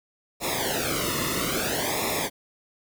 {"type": "noise with flanger", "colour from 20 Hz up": "pink", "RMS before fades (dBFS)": -27, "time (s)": [0.4, 2.3], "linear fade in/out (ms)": 50, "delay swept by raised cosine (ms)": [0.65, 1.29], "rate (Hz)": 0.6, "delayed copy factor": -1, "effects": []}